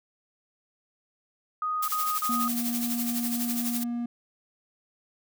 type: tone bursts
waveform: sine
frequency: 1244.5 Hz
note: D#6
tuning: in tune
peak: -26 dBFS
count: 3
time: 1.62-2.48 s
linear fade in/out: 2 ms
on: 260 ms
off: 40 ms
type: noise with tremolo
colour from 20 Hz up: blue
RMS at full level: -30 dBFS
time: 1.82-3.84 s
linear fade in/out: 10 ms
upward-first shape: sine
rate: 12 Hz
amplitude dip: 60%
type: tone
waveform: triangle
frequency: 238.1 Hz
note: A#3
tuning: 37 cents sharp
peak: -26 dBFS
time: 2.29-4.06 s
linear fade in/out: 5 ms
effects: none